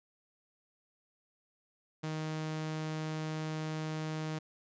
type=tone; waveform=sawtooth; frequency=156.4 Hz; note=D#3; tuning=9 cents sharp; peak=-31 dBFS; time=2.03-4.39 s; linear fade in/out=10 ms; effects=resampled to 16000 Hz